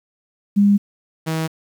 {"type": "tone pair in turn", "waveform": ["sine", "sawtooth"], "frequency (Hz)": [202.5, 160.35], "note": ["G#3", "E3"], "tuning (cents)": [-43, -48], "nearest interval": "major third", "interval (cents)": 405, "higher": "first", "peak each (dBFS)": [-10, -16], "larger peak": "first", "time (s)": [[0.56, 0.78], [1.26, 1.48]], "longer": "neither", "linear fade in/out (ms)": 20, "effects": ["8-bit"]}